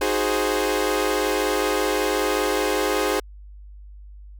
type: chord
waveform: sawtooth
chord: Ab dominant seventh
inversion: second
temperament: equal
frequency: 311.1 / 370 / 415.3 / 523.3 Hz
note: Eb4 / Gb4 / Ab4 / C5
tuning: 0 / 0 / 0 / 0 cents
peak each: -24 / -23 / -20 / -22 dBFS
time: 0.01-3.2 s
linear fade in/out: 5 ms
effects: added 50 Hz sine -39 dBFS peak until 4.39 s